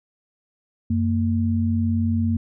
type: tone pair together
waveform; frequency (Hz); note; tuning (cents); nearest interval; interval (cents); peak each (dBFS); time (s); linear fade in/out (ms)
sine; 92.6 / 229.4; F#2 / A#3; +2 / -28; octave + major third; 1570; -21; 0.9-2.37; 5
effects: none